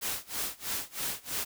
white noise with tremolo, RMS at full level -32 dBFS, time 0.01-1.45 s, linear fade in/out 20 ms, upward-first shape sine, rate 3.1 Hz, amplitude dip 95%, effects none

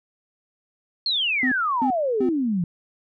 sine exponential sweep, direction down, 4347 to 164.81 Hz, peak -20 dBFS, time 1.06-2.64 s, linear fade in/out 2 ms
triangle tone bursts, 257.1 Hz, C4, 30 cents flat, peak -19 dBFS, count 3, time 1.43-2.291 s, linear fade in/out 2 ms, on 87 ms, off 300 ms
effects none

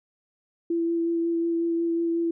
sine tone with vibrato, 335.5 Hz, E4, 31 cents sharp, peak -22 dBFS, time 0.7-2.31 s, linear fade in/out 5 ms, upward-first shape sine, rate 5.5 Hz, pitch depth 12 cents each way, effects none

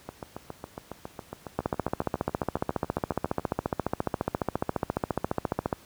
two click trains, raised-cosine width 1 ms, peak -11 / -21 dBFS, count 61 / 25, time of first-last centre 1.59-5.728 / 0.09-3.396 s, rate 14.5 / 7.26 Hz, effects pink hiss -54 dBFS RMS until 5.85 s + high-pass 60 Hz 12 dB/octave

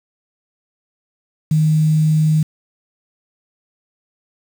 sine tone with quantisation, 155.56 Hz, D#3, in tune, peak -11 dBFS, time 1.51-2.43 s, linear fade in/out 5 ms, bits 6, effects none

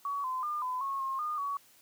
sine tone with pitch steps, 1128 / 1026 / 1204 / 1011 / 1094 / 1071 / 1219 / 1127 Hz, C#6 / C6 / D6 / B5 / C#6 / C6 / D#6 / C#6, +30 / -34 / +43 / +40 / -23 / +40 / -36 / +28 cents, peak -31 dBFS, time 0.05-1.57 s, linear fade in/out 2 ms, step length 190 ms, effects white hiss -61 dBFS RMS until 1.81 s + high-pass 80 Hz 12 dB/octave

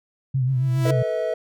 sine tone with vibrato, 129.7 Hz, C3, 15 cents flat, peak -18 dBFS, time 0.34-1.03 s, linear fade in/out 10 ms, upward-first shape triangle, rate 7.3 Hz, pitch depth 82 cents each way
sawtooth tone with exponential growth, 329.6 Hz, E4, in tune, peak -18 dBFS, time 0.47-0.91 s, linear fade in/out 5 ms, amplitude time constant 94 ms
triangle chord, A suspended second, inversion none, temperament equal with one note detuned, 440 / 493.9 / 642.3 Hz, A4 / B4 / E5, 0 / 0 / -45 cents, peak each -27 / -25 / -22 dBFS, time 0.85-1.34 s, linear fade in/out 5 ms
effects none

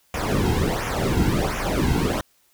brown noise with flanger, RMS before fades -22 dBFS, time 0.14-2.21 s, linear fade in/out 2 ms, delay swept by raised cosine 0.23 to 1.73 ms, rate 1.4 Hz, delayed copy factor -0.8, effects white hiss -62 dBFS RMS until 2.53 s

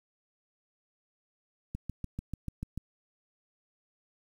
click train, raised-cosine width 5 ms, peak -23 dBFS, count 8, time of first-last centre 1.75-2.776 s, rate 6.82 Hz, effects 9-bit

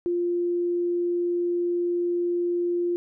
sine tone, 349.2 Hz, F4, in tune, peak -22 dBFS, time 0.06-2.96 s, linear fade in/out 0 ms, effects none

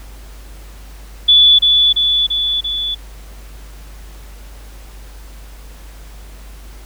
sine tone with echo, 3453 Hz, A7, 33 cents flat, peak -5 dBFS, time 1.28-1.59 s, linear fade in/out 10 ms, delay 340 ms, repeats 4, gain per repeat -3 dB, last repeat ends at 2.95 s, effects added 50 Hz sine -33 dBFS peak until 6.85 s + pink hiss -43 dBFS RMS until 6.85 s

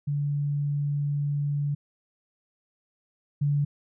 sine tone pair in turn, 144.3 / 144.3 Hz, D3 / D3, -30 / -30 cents, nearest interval unison, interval 0 cents, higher neither, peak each -24 / -21 dBFS, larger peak second, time 0.07-1.75 / 3.41-3.65 s, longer first, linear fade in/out 10 ms, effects none

